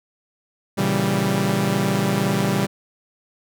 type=chord; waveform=sawtooth; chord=A# diminished seventh; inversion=none; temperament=equal; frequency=116.54 / 138.59 / 164.81 / 196 Hz; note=A#2 / C#3 / E3 / G3; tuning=0 / 0 / 0 / 0 cents; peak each=-23 / -21 / -22 / -17 dBFS; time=0.77-2.67 s; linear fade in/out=20 ms; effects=none